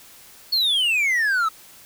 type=exponential sweep; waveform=triangle; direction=down; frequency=4435 to 1268 Hz; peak=-16 dBFS; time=0.52-1.49 s; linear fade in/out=10 ms; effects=white hiss -47 dBFS RMS until 1.85 s